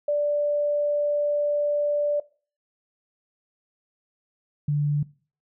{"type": "tone pair in turn", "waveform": "sine", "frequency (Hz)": [586, 146.5], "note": ["D5", "D3"], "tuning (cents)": [-4, -4], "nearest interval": "2 octaves", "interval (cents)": 2400, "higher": "first", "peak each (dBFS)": -20, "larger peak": "neither", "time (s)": [[0.08, 2.2], [4.68, 5.03]], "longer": "first", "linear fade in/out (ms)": 5, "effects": ["noise-tail reverb RT60 0.4 s tail -21 dB re dry"]}